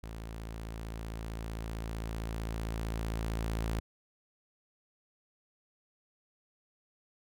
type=tone with level ramp; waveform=sawtooth; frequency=55.5 Hz; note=A1; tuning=16 cents sharp; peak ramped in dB=-37 to -27 dBFS; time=0.03-3.8 s; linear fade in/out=5 ms; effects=none